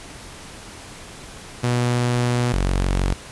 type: tone pair in turn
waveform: sawtooth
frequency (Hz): 122 / 46.26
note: B2 / F#1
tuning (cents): -21 / 0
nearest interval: octave + perfect fourth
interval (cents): 1679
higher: first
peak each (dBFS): -14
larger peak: neither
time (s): 1.63-2.53 / 2.53-3.14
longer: first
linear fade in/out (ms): 10
effects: pink hiss -39 dBFS RMS until 3.31 s + resampled to 24000 Hz